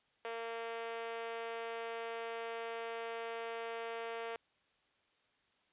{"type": "tone with high-pass filter", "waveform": "5% pulse", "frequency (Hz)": 229.6, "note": "A#3", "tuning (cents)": -26, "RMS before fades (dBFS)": -42, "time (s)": [0.25, 4.36], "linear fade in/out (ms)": 0, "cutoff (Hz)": 510, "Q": 5.8, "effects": ["white hiss -74 dBFS RMS until 5.72 s", "resampled to 8000 Hz"]}